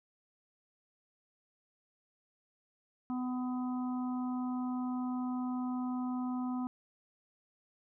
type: harmonic tone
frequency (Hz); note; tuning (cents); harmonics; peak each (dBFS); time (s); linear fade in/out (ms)
251.4; B3; +31; 1 / 3 / 4 / 5; -33 / -45 / -47 / -49; 3.1-6.67; 0
effects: none